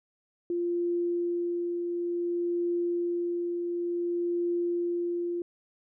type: tone with tremolo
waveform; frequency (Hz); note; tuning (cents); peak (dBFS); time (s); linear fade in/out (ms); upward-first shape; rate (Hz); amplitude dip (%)
sine; 347.1; F4; -11; -25; 0.5-5.42; 2; triangle; 0.56; 35
effects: none